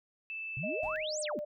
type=tone; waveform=sine; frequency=2637 Hz; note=E7; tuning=in tune; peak=-37 dBFS; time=0.3-0.96 s; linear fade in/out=0 ms
type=exponential two-way sweep; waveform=sine; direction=up then down; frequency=117.7 to 8870 to 191.7 Hz; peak=-36 dBFS; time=0.57-1.39 s; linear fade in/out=0 ms; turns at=1.21 s
type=tone with pitch glide; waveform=sine; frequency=622 to 596.7 Hz; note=D#5 to D5; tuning=-1 to +27 cents; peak=-35 dBFS; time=0.63-1.45 s; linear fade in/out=10 ms; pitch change=-72 cents; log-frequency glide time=1-1.33 s
type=noise with exponential decay; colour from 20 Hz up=brown; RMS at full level=-44 dBFS; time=0.83-1.19 s; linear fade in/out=1 ms; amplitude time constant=77 ms
effects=none